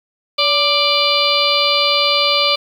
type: harmonic tone with a mistuned harmonic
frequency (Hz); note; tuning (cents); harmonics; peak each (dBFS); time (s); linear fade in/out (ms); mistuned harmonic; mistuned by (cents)
590; D5; +8; 1 / 2 / 4 / 5 / 6 / 7 / 8; -20 / -20 / -20 / -20 / -20 / -20 / -20; 0.38-2.56; 10; 1; -53
effects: 7-bit